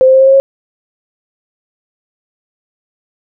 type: tone with pitch steps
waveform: sine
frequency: 519 / 523.8 / 528.7 / 533.6 / 538.5 / 543.5 Hz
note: C5 / C5 / C5 / C5 / C5 / C#5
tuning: -14 / +2 / +18 / +34 / +50 / -34 cents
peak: -3 dBFS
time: 0.01-0.4 s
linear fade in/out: 0 ms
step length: 65 ms
effects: none